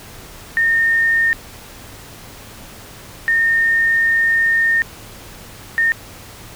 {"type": "tone bursts at uneven times", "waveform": "sine", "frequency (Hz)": 1828, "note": "A#6", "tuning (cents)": -34, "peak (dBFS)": -12, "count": 3, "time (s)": [[0.57, 1.33], [3.28, 4.82], [5.78, 5.92]], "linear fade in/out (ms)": 0, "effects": ["added 106 Hz sine -46 dBFS peak until 6.55 s", "pink hiss -38 dBFS RMS until 6.55 s"]}